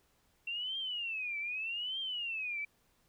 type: tone with vibrato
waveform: sine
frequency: 2713 Hz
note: E7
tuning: 49 cents sharp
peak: -35 dBFS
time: 0.47-2.65 s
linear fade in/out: 5 ms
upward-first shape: triangle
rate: 0.82 Hz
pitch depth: 290 cents each way
effects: pink hiss -72 dBFS RMS until 3.08 s